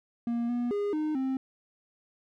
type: tone with pitch steps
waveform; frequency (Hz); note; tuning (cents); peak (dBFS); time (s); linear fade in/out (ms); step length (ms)
triangle; 235.5 / 241.6 / 409 / 307.2 / 264; A#3 / B3 / G#4 / D#4 / C4; +18 / -38 / -26 / -22 / +16; -25; 0.27-1.37; 2; 220
effects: none